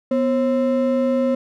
triangle ring-modulated tone, 392 Hz, G4, in tune, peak -11 dBFS, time 0.11-1.35 s, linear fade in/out 5 ms, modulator 145 Hz, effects none

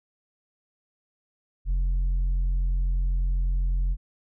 triangle tone with tanh clipping, 44.02 Hz, F1, 14 cents sharp, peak -22 dBFS, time 1.65-3.97 s, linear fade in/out 50 ms, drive 8 dB, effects none

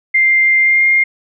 sine tone with pitch glide, 2098 to 2120 Hz, C7 to C7, +4 to +22 cents, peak -8 dBFS, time 0.14-1.04 s, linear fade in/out 10 ms, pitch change +18 cents, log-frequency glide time 0.58-0.85 s, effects none

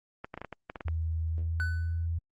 clicks, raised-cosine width 0.5 ms, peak -23 dBFS, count 10, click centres 0.245 / 0.341 / 0.376 / 0.416 / 0.447 / 0.527 / 0.699 / 0.758 / 0.808 / 0.883 s
sine tone with pitch glide, 80.9 to 83.27 Hz, E2 to E2, -32 to +18 cents, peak -28 dBFS, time 0.85-2.19 s, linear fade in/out 10 ms, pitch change +50 cents, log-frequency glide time 1.29-1.7 s
triangle tone with exponential decay, 1498 Hz, F#6, 21 cents sharp, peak -27 dBFS, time 1.6-2.06 s, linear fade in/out 0 ms, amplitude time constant 98 ms
effects Opus 24 kbps

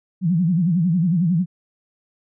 sine tone with vibrato, 172.8 Hz, F3, 18 cents flat, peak -15 dBFS, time 0.21-1.46 s, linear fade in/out 50 ms, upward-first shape sine, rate 11 Hz, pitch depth 160 cents each way, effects none

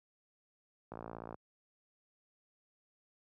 click train, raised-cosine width 1 ms, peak -30 dBFS, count 25, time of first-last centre 0.92-1.344 s, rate 56.6 Hz, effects high-pass 80 Hz 12 dB/octave

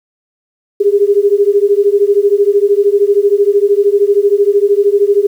sine beating tone pair, 399 / 412 Hz, G4 / G#4, +31 / -14 cents, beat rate 13 Hz, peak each -10 dBFS, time 0.8-5.27 s, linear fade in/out 10 ms, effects 7-bit

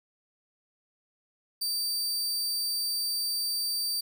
sawtooth tone, 4645 Hz, D8, 20 cents flat, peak -25 dBFS, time 1.61-4.01 s, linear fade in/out 10 ms, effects none

